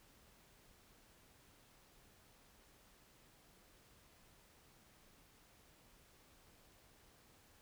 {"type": "silence", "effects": ["pink hiss -67 dBFS RMS until 7.61 s"]}